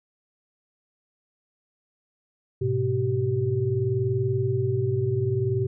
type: tone cluster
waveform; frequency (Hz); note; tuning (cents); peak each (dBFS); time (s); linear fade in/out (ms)
sine; 105.2 / 125.8 / 384.6; G#2 / B2 / G4; +23 / +32 / -33; -27 / -25 / -26; 2.61-5.67; 10
effects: none